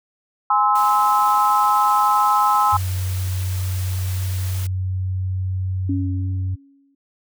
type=chord; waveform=sine; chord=Ab augmented; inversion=none; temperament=just; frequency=830.6 / 1038.3 / 1297.8 Hz; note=Ab5 / C6 / E6; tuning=0 / -14 / -27 cents; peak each=-18 dBFS; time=0.5-2.77 s; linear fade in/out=5 ms
type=noise; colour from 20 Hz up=white; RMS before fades=-35 dBFS; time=0.75-4.67 s; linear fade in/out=5 ms
type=tone with pitch glide; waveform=sine; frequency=92.5 to 93.52 Hz; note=F#2 to F#2; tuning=0 to +19 cents; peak=-20 dBFS; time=2.72-6.56 s; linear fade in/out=20 ms; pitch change=+19 cents; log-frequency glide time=2.88-5.8 s
type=tone with exponential decay; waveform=sine; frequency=277.5 Hz; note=C#4; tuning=2 cents sharp; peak=-19 dBFS; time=5.89-6.95 s; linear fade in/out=5 ms; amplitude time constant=230 ms
effects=none